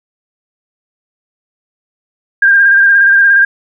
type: tone with vibrato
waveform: sine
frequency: 1599 Hz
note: G6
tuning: 34 cents sharp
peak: -4 dBFS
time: 2.42-3.45 s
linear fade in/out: 5 ms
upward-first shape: square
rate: 17 Hz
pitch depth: 24 cents each way
effects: none